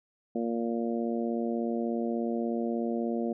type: harmonic tone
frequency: 116.54 Hz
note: A#2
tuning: in tune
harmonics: 2 / 3 / 4 / 5 / 6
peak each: -30 / -34 / -36 / -38 / -40 dBFS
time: 0.35-3.33 s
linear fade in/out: 5 ms
effects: none